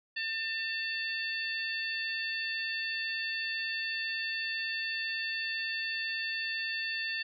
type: harmonic tone with a mistuned harmonic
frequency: 898 Hz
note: A5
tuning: 35 cents sharp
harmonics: 2 / 3 / 4 / 5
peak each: -35 / -37 / -43 / -39 dBFS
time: 0.16-7.23 s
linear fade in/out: 10 ms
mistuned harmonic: 4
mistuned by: -37 cents
effects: none